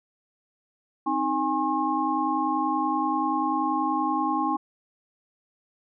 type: tone cluster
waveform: sine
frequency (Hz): 260.9 / 311.3 / 819 / 1077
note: C4 / D#4 / G#5 / C6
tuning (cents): -5 / +1 / -24 / +50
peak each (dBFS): -31 / -28 / -27 / -27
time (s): 1.06-4.57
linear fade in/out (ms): 10
effects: none